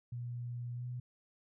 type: tone with pitch glide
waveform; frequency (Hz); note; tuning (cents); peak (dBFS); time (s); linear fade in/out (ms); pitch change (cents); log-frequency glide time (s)
sine; 120.9 to 123.58; B2 to B2; -36 to +2; -38; 0.12-1; 5; +38; 0.74-0.85
effects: none